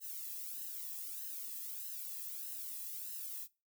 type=noise with flanger; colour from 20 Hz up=violet; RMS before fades=-44 dBFS; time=0-3.48 s; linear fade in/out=50 ms; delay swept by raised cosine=0.86 to 1.37 ms; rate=1.6 Hz; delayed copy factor=-0.95; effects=noise-tail reverb RT60 0.3 s tail -22 dB re dry